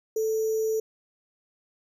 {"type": "tone with sample-and-hold", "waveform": "sine", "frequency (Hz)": 440, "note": "A4", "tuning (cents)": 0, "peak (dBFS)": -23, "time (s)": [0.16, 0.8], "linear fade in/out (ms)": 5, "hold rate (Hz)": 6300, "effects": []}